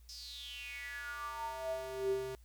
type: tone with high-pass filter sweep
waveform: square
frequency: 130.81 Hz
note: C3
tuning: in tune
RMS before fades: -41 dBFS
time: 0.09-2.35 s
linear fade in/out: 0 ms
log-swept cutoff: 5300 to 280 Hz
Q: 8.4
effects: added 59 Hz sine -56 dBFS peak until 2.44 s + white hiss -71 dBFS RMS until 2.44 s